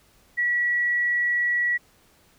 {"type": "tone", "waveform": "sine", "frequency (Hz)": 1934, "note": "B6", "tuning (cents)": -37, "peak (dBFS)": -20, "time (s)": [0.37, 1.78], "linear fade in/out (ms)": 20, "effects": ["pink hiss -59 dBFS RMS until 2.38 s"]}